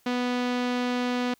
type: tone with low-pass filter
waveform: sawtooth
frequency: 246.9 Hz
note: B3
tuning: in tune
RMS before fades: -27 dBFS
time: 0.06-1.34 s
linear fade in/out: 5 ms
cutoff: 4100 Hz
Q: 1.1
effects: white hiss -64 dBFS RMS until 1.39 s